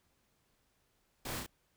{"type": "noise with echo", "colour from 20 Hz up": "pink", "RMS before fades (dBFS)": -42, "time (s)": [1.25, 1.4], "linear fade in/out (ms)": 5, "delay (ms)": 32, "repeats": 2, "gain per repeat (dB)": -2, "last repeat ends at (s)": 1.464, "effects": ["pink hiss -75 dBFS RMS until 1.76 s"]}